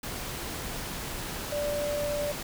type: tone in noise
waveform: sine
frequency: 585 Hz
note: D5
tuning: 7 cents flat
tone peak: -28 dBFS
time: 1.52-2.32 s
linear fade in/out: 5 ms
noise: pink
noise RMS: -36 dBFS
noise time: 0.03-2.43 s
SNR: +5 dB
effects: none